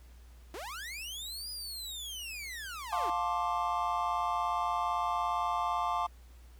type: linear two-way sweep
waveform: sawtooth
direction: up then down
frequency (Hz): 300.3 to 4978 to 300.3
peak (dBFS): -36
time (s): 0.54-3.1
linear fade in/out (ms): 2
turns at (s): 1.5
type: chord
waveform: triangle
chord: D minor seventh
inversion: first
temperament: just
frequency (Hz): 704.8 / 881 / 1057.2 / 1174.7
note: F5 / A5 / C6 / D6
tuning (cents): +16 / +2 / +18 / 0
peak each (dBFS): -33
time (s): 2.92-6.07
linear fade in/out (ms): 10
effects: added 60 Hz sine -51 dBFS peak until 6.59 s + pink hiss -64 dBFS RMS until 6.59 s